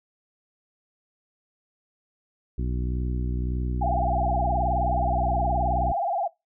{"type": "harmonic tone", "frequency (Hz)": 61.74, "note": "B1", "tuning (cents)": 0, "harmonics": [1, 2, 3, 4, 5, 6], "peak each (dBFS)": [-26, -32, -36, -38, -40, -42], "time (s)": [2.58, 5.92], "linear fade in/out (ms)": 5}
{"type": "tone with vibrato", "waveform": "sine", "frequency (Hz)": 740, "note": "F#5", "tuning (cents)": 0, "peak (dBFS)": -23, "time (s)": [3.81, 6.28], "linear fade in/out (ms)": 10, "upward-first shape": "sine", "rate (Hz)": 19, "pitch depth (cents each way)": 180}
{"effects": ["noise-tail reverb RT60 0.2 s tail -21 dB re dry"]}